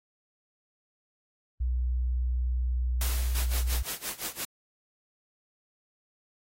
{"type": "tone with pitch glide", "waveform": "sine", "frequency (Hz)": [61.74, 61.31], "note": ["B1", "B1"], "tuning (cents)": [0, -12], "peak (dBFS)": -25, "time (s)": [1.6, 3.83], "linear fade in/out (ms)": 10, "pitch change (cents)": -12, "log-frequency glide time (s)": [2.38, 3.51]}
{"type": "noise with exponential decay", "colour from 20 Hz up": "white", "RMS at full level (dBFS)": -32, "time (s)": [3.01, 4.07], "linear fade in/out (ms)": 2, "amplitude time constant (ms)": 230}
{"type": "noise with tremolo", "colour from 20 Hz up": "white", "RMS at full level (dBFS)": -33, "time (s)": [3.35, 4.45], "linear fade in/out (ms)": 2, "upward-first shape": "sine", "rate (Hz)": 5.8, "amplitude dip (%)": 90}
{"effects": ["AAC 48 kbps"]}